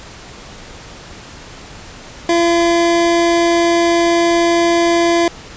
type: tone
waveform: 25% pulse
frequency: 340.1 Hz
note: F4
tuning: 46 cents flat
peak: -7 dBFS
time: 2.29-5.28 s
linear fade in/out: 2 ms
effects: pink hiss -35 dBFS RMS until 5.56 s + resampled to 16000 Hz